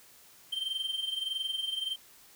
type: tone with amplitude modulation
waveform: triangle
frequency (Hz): 3136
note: G7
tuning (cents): 0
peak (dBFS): -27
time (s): 0.52-1.96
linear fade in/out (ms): 10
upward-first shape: sine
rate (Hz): 21.6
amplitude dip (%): 70
effects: white hiss -57 dBFS RMS until 2.35 s